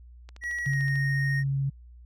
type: click train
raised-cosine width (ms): 0.2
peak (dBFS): -30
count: 10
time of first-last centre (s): 0.29-0.957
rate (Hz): 13.5
type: tone with pitch glide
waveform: triangle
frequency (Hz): 1920 to 1855.7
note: B6 to A#6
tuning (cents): -49 to -8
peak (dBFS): -27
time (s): 0.41-1.44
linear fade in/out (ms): 50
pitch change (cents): -59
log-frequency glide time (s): 0.63-0.83
type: tone with vibrato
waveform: sine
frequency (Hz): 137.6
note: C#3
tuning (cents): -12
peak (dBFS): -24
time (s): 0.66-1.7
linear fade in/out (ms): 10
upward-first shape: triangle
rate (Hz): 14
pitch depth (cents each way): 8
effects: added 60 Hz sine -46 dBFS peak until 2.05 s